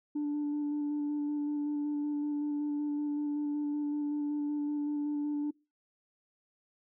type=tone with vibrato; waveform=sine; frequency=293.7 Hz; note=D4; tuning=in tune; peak=-28 dBFS; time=0.15-5.51 s; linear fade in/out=10 ms; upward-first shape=square; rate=5.3 Hz; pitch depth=11 cents each way; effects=noise-tail reverb RT60 0.3 s tail -26 dB re dry + tanh soft clip ceiling -28 dBFS